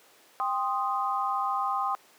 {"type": "chord", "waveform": "sine", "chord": "C minor", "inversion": "second", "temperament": "equal with one note detuned", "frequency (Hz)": [791.7, 1046.5, 1244.5], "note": ["G5", "C6", "Eb6"], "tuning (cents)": [17, 0, 0], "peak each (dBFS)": -30, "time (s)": [0.4, 1.95], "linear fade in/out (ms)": 0, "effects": ["pink hiss -57 dBFS RMS until 2.18 s", "high-pass 400 Hz 12 dB/octave"]}